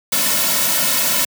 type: noise with comb filter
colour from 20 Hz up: white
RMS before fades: -17 dBFS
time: 0.12-1.25 s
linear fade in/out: 5 ms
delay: 2.5 ms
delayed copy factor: -1
effects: high-pass 150 Hz 12 dB/octave